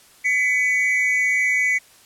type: tone pair together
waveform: triangle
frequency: 2004 / 2249 Hz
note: B6 / C#7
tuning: +25 / +24 cents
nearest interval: major second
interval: 199 cents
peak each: -18 / -18 dBFS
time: 0.24-1.79 s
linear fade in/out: 20 ms
effects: white hiss -51 dBFS RMS until 2.05 s + low-pass 12000 Hz 12 dB/octave